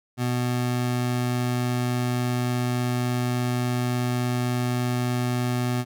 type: tone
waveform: 25% pulse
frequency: 123.47 Hz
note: B2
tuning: in tune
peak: -19 dBFS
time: 0.17-5.85 s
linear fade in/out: 50 ms
effects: none